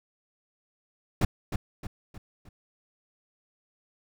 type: noise with echo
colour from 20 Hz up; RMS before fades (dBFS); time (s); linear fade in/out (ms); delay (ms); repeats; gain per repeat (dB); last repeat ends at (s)
brown; -21; 1.21-1.25; 5; 310; 4; -7; 2.49
effects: none

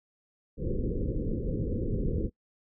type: low-pass noise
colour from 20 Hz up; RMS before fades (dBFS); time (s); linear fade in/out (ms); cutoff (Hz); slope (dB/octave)
pink; -30; 0.57-2.3; 50; 520; 96
effects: noise-tail reverb RT60 0.1 s tail -21 dB re dry

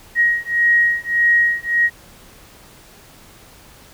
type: beating tone pair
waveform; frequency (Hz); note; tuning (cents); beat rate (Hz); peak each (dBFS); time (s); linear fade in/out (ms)
sine; 1887 / 1888.7; A#6 / A#6; +21 / +22; 1.7; -16; 0.15-1.9; 50
effects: pink hiss -45 dBFS RMS until 3.93 s

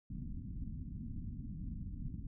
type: low-pass noise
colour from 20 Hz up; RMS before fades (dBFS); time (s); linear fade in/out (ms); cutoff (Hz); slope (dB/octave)
pink; -43; 0.1-2.27; 2; 260; 48
effects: none

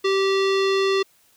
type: tone with low-pass filter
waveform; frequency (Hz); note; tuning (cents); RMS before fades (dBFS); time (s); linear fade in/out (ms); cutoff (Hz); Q
square; 388.7; G4; -15; -20; 0.04-1.03; 10; 4100; 2
effects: white hiss -59 dBFS RMS until 1.36 s

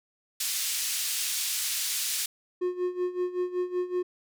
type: band-pass noise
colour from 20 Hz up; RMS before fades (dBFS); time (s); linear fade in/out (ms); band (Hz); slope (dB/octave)
white; -30; 0.4-2.26; 5; 2700 to 11000; 12
type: tone with tremolo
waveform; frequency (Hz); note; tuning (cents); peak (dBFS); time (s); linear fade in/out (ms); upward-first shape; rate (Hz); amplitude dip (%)
triangle; 360.4; F#4; -45; -22; 2.61-4.03; 10; sine; 5.3; 80
effects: none

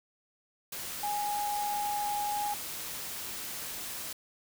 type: tone in noise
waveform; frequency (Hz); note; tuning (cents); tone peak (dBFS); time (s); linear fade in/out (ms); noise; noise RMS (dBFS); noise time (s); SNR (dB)
sine; 826; G#5; -10; -30; 1.03-2.54; 5; white; -39; 0.72-4.13; +6
effects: none

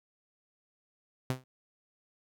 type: tone with exponential decay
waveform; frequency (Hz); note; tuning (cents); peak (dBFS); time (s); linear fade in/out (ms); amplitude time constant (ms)
sawtooth; 128.9; C3; -26; -22; 1.3-1.44; 0; 30
effects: none

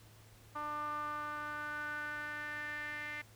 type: tone with band-pass filter sweep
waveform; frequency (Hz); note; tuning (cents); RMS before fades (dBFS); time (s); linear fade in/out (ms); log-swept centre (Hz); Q
sawtooth; 297.9; D4; +25; -41; 0.55-3.22; 10; 1100 to 2000; 6.3
effects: added 108 Hz sine -59 dBFS peak until 3.35 s + pink hiss -62 dBFS RMS until 3.35 s

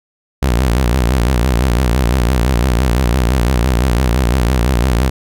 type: tone with vibrato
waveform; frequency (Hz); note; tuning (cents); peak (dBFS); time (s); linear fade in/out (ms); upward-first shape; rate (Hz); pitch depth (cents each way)
sawtooth; 61.74; B1; 0; -7; 0.42-5.1; 10; sine; 5.9; 160
effects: none

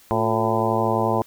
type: harmonic tone with a mistuned harmonic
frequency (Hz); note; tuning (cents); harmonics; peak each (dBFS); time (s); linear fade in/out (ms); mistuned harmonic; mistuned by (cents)
111.6; A2; +25; 1 / 2 / 3 / 4 / 5 / 6 / 7 / 8 / 9; -27 / -27 / -27 / -27 / -27 / -27 / -27 / -27 / -27; 0.11-1.22; 0; 3; +76
effects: white hiss -52 dBFS RMS until 1.26 s

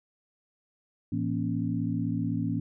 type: harmonic tone with a mistuned harmonic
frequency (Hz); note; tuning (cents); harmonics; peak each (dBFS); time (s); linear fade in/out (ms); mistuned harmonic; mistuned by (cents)
55.8; A1; +25; 2 / 3 / 4 / 5; -32 / -32 / -32 / -32; 1.12-2.6; 5; 4; +120
effects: none

